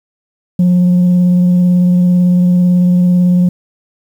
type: tone with vibrato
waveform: sine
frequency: 178.7 Hz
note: F3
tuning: 40 cents sharp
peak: -4 dBFS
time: 0.59-3.49 s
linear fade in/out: 5 ms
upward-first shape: triangle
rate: 18 Hz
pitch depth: 16 cents each way
effects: tanh soft clip ceiling -5 dBFS + 7-bit